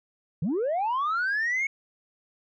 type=linear sweep; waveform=sine; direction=up; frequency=135.1 to 2215 Hz; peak=-22 dBFS; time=0.42-1.67 s; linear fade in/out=5 ms; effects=tanh soft clip ceiling -22 dBFS